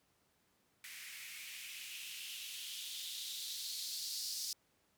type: noise with band-pass filter sweep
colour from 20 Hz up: violet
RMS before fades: -45 dBFS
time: 0.84-4.53 s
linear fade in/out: 2 ms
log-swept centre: 2000 to 5000 Hz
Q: 3.6
effects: pink hiss -75 dBFS RMS until 4.97 s + high-pass 80 Hz 12 dB/octave